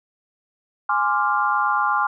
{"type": "chord", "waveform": "sine", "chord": "D half-diminished seventh", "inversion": "second", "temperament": "equal", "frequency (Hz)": [830.6, 1046.5, 1174.7, 1396.9], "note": ["Ab5", "C6", "D6", "F6"], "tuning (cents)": [0, 0, 0, 0], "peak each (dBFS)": -23, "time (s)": [0.89, 2.07], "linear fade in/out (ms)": 5, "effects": []}